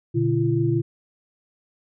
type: tone cluster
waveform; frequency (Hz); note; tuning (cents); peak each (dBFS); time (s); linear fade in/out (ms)
sine; 120.3 / 145.7 / 339.7; B2 / D3 / F4; -45 / -13 / -48; -22 / -24 / -22; 0.14-0.82; 20
effects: none